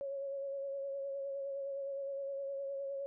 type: tone with vibrato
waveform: sine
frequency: 552 Hz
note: C#5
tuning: 7 cents flat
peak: -37 dBFS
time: 0.01-3.06 s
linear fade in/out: 0 ms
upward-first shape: sine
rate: 9.7 Hz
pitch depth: 26 cents each way
effects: none